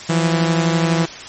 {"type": "beating tone pair", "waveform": "sawtooth", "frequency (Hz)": [164.81, 176.81], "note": ["E3", "F3"], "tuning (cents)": [0, 22], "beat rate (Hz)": 12, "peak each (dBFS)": [-11, -18], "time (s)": [0.09, 1.06], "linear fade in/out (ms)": 10, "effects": ["white hiss -33 dBFS RMS until 1.28 s", "MP3 32 kbps"]}